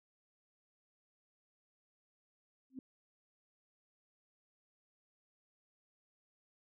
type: tone with exponential growth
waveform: sine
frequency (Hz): 261.6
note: C4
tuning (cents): 0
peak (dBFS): -38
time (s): 2.7-2.79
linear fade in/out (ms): 2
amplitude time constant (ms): 19
effects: none